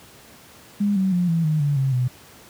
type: tone with pitch steps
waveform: sine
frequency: 203.9 / 190.25 / 177.51 / 165.62 / 154.53 / 144.18 / 134.52 / 125.52 Hz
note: G#3 / F#3 / F3 / E3 / D#3 / D3 / C3 / B2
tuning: -32 / +48 / +28 / +8 / -12 / -32 / +48 / +28 cents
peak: -17 dBFS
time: 0.8-2.08 s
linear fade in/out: 10 ms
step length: 160 ms
effects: pink hiss -47 dBFS RMS until 2.49 s + high-pass 80 Hz 12 dB/octave